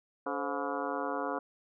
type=harmonic tone with a mistuned harmonic; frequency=142.6 Hz; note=C#3; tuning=49 cents sharp; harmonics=2 / 3 / 4 / 5 / 6 / 7 / 8 / 9 / 10; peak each=-39 / -40 / -38 / -39 / -43 / -40 / -41 / -43 / -43 dBFS; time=0.26-1.39 s; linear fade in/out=5 ms; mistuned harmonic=4; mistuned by=-140 cents; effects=none